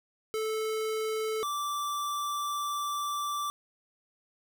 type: tone pair in turn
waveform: square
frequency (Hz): 437.3 / 1168.1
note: A4 / D6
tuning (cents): -11 / -10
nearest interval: octave + perfect fourth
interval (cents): 1701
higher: second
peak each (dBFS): -30 / -31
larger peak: first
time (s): 0.34-1.43 / 1.43-3.5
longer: second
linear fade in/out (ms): 0
effects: none